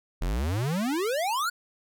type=exponential sweep; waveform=square; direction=up; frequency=38.6 to 1500 Hz; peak=-26 dBFS; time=0.21-1.5 s; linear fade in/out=10 ms; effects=none